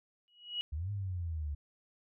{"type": "tone with exponential growth", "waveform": "sine", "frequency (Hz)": 2911, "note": "F#7", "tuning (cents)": -29, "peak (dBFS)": -30, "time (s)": [0.28, 0.61], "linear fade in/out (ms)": 0, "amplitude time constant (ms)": 70}
{"type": "exponential two-way sweep", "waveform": "sine", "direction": "up then down", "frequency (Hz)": [70.1, 103.83, 71.2], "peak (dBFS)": -34, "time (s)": [0.72, 1.55], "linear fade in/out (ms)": 10, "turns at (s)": 0.91}
{"effects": []}